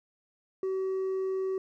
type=tone with hard clipping; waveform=triangle; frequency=380.2 Hz; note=F#4; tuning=47 cents sharp; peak=-27 dBFS; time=0.63-1.58 s; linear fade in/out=2 ms; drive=1 dB; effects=none